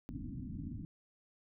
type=low-pass noise; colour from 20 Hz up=white; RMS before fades=-43 dBFS; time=0.09-0.85 s; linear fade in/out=0 ms; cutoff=300 Hz; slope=96 dB/octave; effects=none